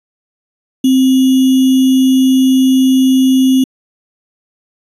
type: tone with sample-and-hold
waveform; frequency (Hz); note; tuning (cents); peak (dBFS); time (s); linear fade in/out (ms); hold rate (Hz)
sine; 261.8; C4; +1; -6; 0.84-3.64; 5; 3150
effects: resampled to 32000 Hz